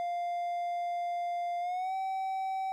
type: tone with pitch glide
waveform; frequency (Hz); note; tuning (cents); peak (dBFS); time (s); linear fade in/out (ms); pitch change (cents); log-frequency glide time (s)
triangle; 698.5 to 766.1; F5 to G5; 0 to -40; -29; 0-2.72; 0; +160; 1.6-1.94
effects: none